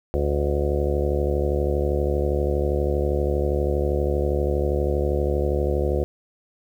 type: harmonic tone with a mistuned harmonic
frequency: 72.5 Hz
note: D2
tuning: 22 cents flat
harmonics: 1 / 2 / 3 / 4 / 5 / 6 / 7 / 8 / 9 / 10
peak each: -23 / -31 / -34 / -36 / -26 / -31 / -27 / -34 / -36 / -38 dBFS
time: 0.14-6.04 s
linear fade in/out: 0 ms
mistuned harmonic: 9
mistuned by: -65 cents
effects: 9-bit